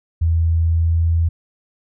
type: tone with pitch glide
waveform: sine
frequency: 82.41 to 83.03 Hz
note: E2 to E2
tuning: 0 to +13 cents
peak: -13 dBFS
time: 0.21-1.29 s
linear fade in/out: 10 ms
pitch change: +13 cents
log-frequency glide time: 0.6-1.09 s
effects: none